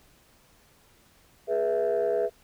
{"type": "chord", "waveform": "sine", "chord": "E major", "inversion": "first", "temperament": "equal with one note detuned", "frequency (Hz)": [415.3, 486, 659.3], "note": ["G#4", "B4", "E5"], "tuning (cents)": [0, -28, 0], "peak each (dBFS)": -26, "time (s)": [1.47, 2.3], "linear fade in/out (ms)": 50, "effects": ["tanh soft clip ceiling -18 dBFS", "pink hiss -60 dBFS RMS until 2.43 s"]}